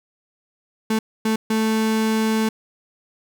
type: tone bursts at uneven times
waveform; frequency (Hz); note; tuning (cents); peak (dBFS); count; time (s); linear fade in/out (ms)
35% pulse; 220; A3; 0; -16; 3; 0.9-0.99 / 1.25-1.36 / 1.5-2.49; 5
effects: none